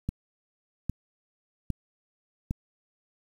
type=click train; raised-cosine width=5 ms; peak=-16 dBFS; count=4; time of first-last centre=0.09-2.509 s; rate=1.24 Hz; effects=8-bit